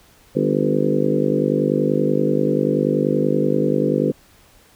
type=harmonic tone with a mistuned harmonic; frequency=50.4 Hz; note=G1; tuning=49 cents sharp; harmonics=3 / 4 / 5 / 6 / 7 / 8 / 9 / 10; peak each=-24 / -24 / -24 / -24 / -24 / -24 / -24 / -24 dBFS; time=0.35-4.12 s; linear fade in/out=10 ms; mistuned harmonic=5; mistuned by=+30 cents; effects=pink hiss -52 dBFS RMS until 4.75 s